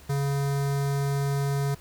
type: tone with notch filter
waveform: square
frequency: 140 Hz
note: C#3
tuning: 18 cents sharp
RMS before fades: -26 dBFS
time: 0.09-1.75 s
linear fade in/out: 10 ms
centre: 2800 Hz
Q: 1.5
effects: added 72 Hz sine -50 dBFS peak until 1.8 s + pink hiss -52 dBFS RMS until 1.8 s